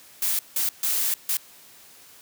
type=noise bursts at uneven times; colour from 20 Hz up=blue; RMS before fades=-24 dBFS; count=4; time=0.22-0.39 / 0.56-0.69 / 0.83-1.14 / 1.29-1.37 s; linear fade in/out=2 ms; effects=white hiss -50 dBFS RMS until 2.21 s + high-pass 80 Hz 12 dB/octave